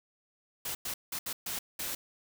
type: noise bursts at uneven times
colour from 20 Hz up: white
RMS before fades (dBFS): -36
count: 6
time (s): 0.65-0.75 / 0.85-0.94 / 1.12-1.19 / 1.26-1.33 / 1.46-1.59 / 1.79-1.95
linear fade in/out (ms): 5
effects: none